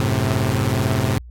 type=chord; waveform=sawtooth; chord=F# diminished; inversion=none; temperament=equal with one note detuned; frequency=92.5 / 108.74 / 130.81 Hz; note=F#2 / A2 / C3; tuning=0 / -20 / 0 cents; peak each=-20 / -17 / -17 dBFS; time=0-1.18 s; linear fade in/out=0 ms; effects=added 60 Hz sine -36 dBFS peak until 1.3 s + AAC 64 kbps